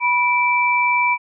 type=tone pair together; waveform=sine; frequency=980 / 2331 Hz; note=B5 / D7; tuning=-14 / -14 cents; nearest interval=octave + minor third; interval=1500 cents; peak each=-17 dBFS; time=0-1.18 s; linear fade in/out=50 ms; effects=none